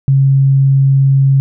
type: tone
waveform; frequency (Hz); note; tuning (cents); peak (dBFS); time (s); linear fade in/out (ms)
sine; 136.2; C#3; -30; -6; 0.08-1.4; 0
effects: none